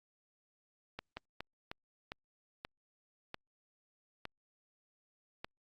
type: slowing click train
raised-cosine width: 0.3 ms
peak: -25 dBFS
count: 9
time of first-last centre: 0.99-5.445 s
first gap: 180 ms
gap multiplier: 1.31
effects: Opus 48 kbps